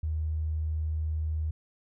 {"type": "tone with tanh clipping", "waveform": "triangle", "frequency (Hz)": 78.3, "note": "D#2", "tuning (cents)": 11, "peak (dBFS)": -27, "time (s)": [0.03, 1.51], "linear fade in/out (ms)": 5, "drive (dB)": 3, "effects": []}